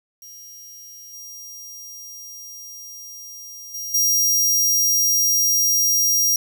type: tone with level steps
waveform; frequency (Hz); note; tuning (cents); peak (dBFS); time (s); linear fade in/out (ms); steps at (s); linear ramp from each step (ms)
sawtooth; 5700; F8; +34; -36 / -33 / -25 / -13; 0.22-6.36; 2; 1.13 / 3.74 / 3.94; 5
effects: 9-bit